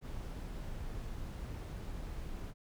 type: noise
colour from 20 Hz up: brown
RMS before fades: -42 dBFS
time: 0.01-2.54 s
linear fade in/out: 50 ms
effects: none